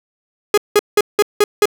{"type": "tone bursts", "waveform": "45% pulse", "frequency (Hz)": 415.3, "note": "G#4", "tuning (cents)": 0, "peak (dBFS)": -8, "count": 6, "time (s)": [0.54, 1.656], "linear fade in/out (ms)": 2, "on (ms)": 36, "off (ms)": 180, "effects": []}